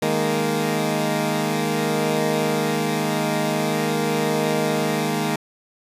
15% pulse chord, D# suspended fourth, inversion none, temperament equal, 155.56 / 207.7 / 233.1 Hz, D#3 / G#3 / A#3, 0 / 0 / 0 cents, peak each -18 dBFS, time 0.02-5.36 s, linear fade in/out 5 ms, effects resampled to 32000 Hz

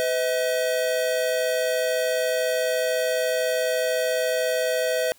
square tone pair together, 505 / 639 Hz, B4 / D#5, +39 / +46 cents, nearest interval major third, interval 407 cents, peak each -25 dBFS, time 0-5.12 s, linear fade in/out 0 ms, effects white hiss -56 dBFS RMS until 5.18 s

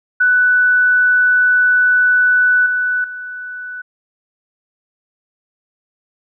sine tone with level steps, 1489 Hz, F#6, 11 cents sharp, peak -9 / -14 / -25 dBFS, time 0.2-3.82 s, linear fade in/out 10 ms, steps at 2.66 / 3.04 s, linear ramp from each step 2 ms, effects none

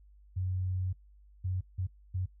sine tone bursts at uneven times, 92.5 Hz, F#2, in tune, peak -30 dBFS, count 4, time 0.36-0.93 / 1.44-1.61 / 1.78-1.87 / 2.14-2.26 s, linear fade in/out 10 ms, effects noise-tail reverb RT60 0.1 s tail -18 dB re dry + added 50 Hz sine -55 dBFS peak until 2.4 s

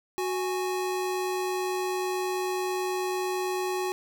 square tone pair together, 368.7 / 830.6 Hz, F#4 / G#5, -6 / 0 cents, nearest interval octave + major second, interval 1406 cents, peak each -29 / -34 dBFS, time 0.18-3.92 s, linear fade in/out 0 ms, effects none

